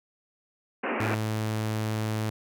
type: band-pass noise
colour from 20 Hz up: pink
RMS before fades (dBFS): -30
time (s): 0.83-1.15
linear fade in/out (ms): 10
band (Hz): 210 to 2700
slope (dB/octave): 96
type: tone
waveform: sawtooth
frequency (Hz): 108.8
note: A2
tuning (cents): -19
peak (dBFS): -23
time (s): 1-2.3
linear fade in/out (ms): 5
effects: none